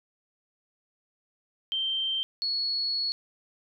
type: tone pair in turn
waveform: sine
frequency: 3136 / 4368 Hz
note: G7 / C#8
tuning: 0 / -26 cents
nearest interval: tritone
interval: 574 cents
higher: second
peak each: -26 dBFS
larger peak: neither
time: 1.72-2.23 / 2.42-3.12 s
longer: second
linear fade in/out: 0 ms
effects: none